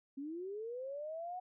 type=linear sweep; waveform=sine; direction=up; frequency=266.1 to 742 Hz; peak=-40 dBFS; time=0.17-1.4 s; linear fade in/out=10 ms; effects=none